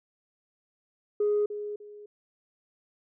sine tone with echo, 415.9 Hz, G#4, 2 cents sharp, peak -21 dBFS, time 1.2-1.46 s, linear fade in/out 5 ms, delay 300 ms, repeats 2, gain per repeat -11 dB, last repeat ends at 2.06 s, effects tanh soft clip ceiling -19 dBFS

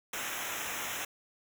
pink noise with comb filter, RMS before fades -37 dBFS, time 0.13-1.05 s, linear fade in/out 5 ms, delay 0.22 ms, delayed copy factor -0.95, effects none

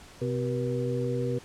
harmonic tone with a mistuned harmonic, 127 Hz, B2, 49 cents sharp, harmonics 1 / 2 / 3 / 4, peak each -30 / -34 / -34 / -31 dBFS, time 0.21-1.39 s, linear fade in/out 10 ms, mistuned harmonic 4, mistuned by -96 cents, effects pink hiss -50 dBFS RMS until 1.44 s + low-pass 9000 Hz 12 dB/octave

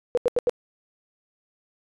sine tone bursts, 487.8 Hz, B4, 21 cents flat, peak -17 dBFS, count 4, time 0.15-0.495 s, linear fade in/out 0 ms, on 24 ms, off 83 ms, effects resampled to 24000 Hz

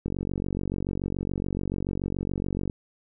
click train, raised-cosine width 3 ms, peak -16 dBFS, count 125, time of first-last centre 0.06-2.698 s, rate 47 Hz, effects none

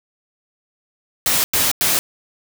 white noise bursts, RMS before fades -17 dBFS, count 3, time 1.26-1.99 s, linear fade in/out 0 ms, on 180 ms, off 95 ms, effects none

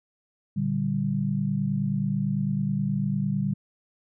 sine chord, G minor, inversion first, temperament equal, 116.54 / 146.83 / 196 Hz, Bb2 / D3 / G3, 0 / 0 / 0 cents, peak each -32 / -27 / -26 dBFS, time 0.56-3.54 s, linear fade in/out 10 ms, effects none

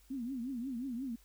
sine tone with vibrato, 251.5 Hz, B3, 32 cents sharp, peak -36 dBFS, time 0.1-1.16 s, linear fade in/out 10 ms, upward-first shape triangle, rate 5.6 Hz, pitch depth 200 cents each way, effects added 50 Hz sine -62 dBFS peak until 1.24 s + white hiss -67 dBFS RMS until 1.24 s

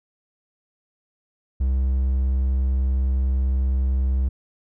triangle tone, 65.41 Hz, C2, in tune, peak -16 dBFS, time 1.6-4.29 s, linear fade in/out 10 ms, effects none

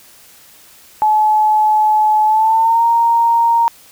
sine tone with pitch glide, 857 to 929.2 Hz, A5 to A#5, -46 to -6 cents, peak -9 dBFS, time 1.02-3.68 s, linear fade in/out 0 ms, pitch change +140 cents, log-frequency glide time 2.25-2.84 s, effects white hiss -44 dBFS RMS until 3.91 s

